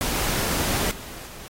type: noise with level steps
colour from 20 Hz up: pink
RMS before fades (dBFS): -25 / -39 / -41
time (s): 0.01-1.48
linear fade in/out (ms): 0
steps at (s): 0.91 / 1.27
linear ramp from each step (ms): 2
effects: AAC 48 kbps